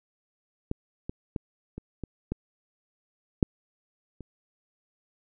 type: clicks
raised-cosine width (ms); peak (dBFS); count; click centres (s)
3; -16 / -20 / -17 / -24 / -21 / -16 / -6 / -28; 8; 0.714 / 1.095 / 1.362 / 1.78 / 2.037 / 2.32 / 3.428 / 4.207
effects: none